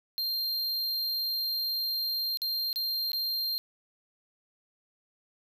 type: tone with dropouts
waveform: square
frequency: 4186 Hz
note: C8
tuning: in tune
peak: -29 dBFS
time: 0.18-3.58 s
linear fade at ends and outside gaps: 0 ms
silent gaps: 2.372-2.418 / 2.729-2.759 / 3.118-3.132 s
effects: none